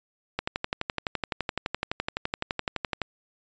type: click train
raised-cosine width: 0.3 ms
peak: -11 dBFS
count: 32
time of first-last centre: 0.39-3.017 s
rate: 11.8 Hz
effects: resampled to 16000 Hz